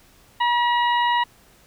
harmonic tone, 960 Hz, B5, 49 cents flat, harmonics 1 / 2 / 3 / 4, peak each -18 / -25 / -29 / -33 dBFS, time 0.4-1.24 s, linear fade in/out 10 ms, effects pink hiss -54 dBFS RMS until 1.66 s

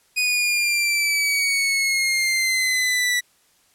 sawtooth exponential sweep, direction down, 2489 to 1955 Hz, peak -15 dBFS, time 0.16-3.21 s, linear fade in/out 20 ms, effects white hiss -60 dBFS RMS until 3.74 s + low-pass 12000 Hz 12 dB/octave

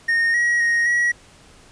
triangle tone with pitch steps, 1845 / 1904 / 1872 / 1917 Hz, A#6 / A#6 / A#6 / A#6, -18 / +36 / +7 / +48 cents, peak -14 dBFS, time 0.08-1.12 s, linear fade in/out 10 ms, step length 260 ms, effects pink hiss -49 dBFS RMS until 1.71 s + resampled to 22050 Hz

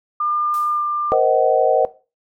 sine tone with pitch glide, 1202 to 1193.7 Hz, D6 to D6, +40 to +28 cents, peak -17 dBFS, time 0.2-1.14 s, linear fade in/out 5 ms, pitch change -12 cents, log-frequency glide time 0.74-0.8 s
blue noise with exponential decay, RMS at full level -36 dBFS, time 0.54-0.95 s, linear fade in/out 0 ms, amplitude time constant 88 ms
sine chord, C half-diminished seventh, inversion third, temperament just, 470.9 / 523.3 / 627.9 / 753.5 Hz, Bb4 / C5 / Eb5 / Gb5, +18 / 0 / +16 / +31 cents, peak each -18 dBFS, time 1.12-1.85 s, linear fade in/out 0 ms
effects noise-tail reverb RT60 0.3 s tail -17 dB re dry + MP3 64 kbps

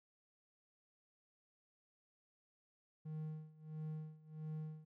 triangle tone with tremolo, 155.56 Hz, D#3, in tune, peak -39 dBFS, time 3.05-4.85 s, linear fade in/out 10 ms, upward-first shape sine, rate 1.5 Hz, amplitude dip 90%, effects none

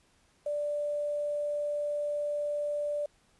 sine tone with quantisation, 587.3 Hz, D5, in tune, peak -29 dBFS, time 0.46-3.06 s, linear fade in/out 5 ms, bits 9, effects pink hiss -67 dBFS RMS until 3.39 s + resampled to 24000 Hz

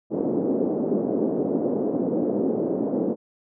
pink band-pass noise, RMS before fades -24 dBFS, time 0.1-3.16 s, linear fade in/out 50 ms, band 220 to 510 Hz, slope 24 dB/octave, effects none

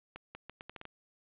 accelerating click train, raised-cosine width 0.3 ms, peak -28 dBFS, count 8, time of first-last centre 0.16-0.854 s, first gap 190 ms, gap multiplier 0.77, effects resampled to 8000 Hz + 10-bit

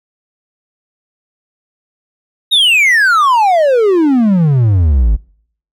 triangle exponential sweep, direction down, 3820 to 48.41 Hz, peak -5 dBFS, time 2.51-5.17 s, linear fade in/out 20 ms, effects noise-tail reverb RT60 0.6 s tail -25 dB re dry

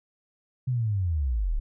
sine linear sweep, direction down, 130.81 to 30.87 Hz, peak -23 dBFS, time 0.67-1.6 s, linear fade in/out 10 ms, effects none

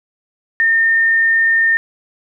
sine tone, 1818 Hz, A#6, 44 cents flat, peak -10 dBFS, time 0.6-1.77 s, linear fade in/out 0 ms, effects none

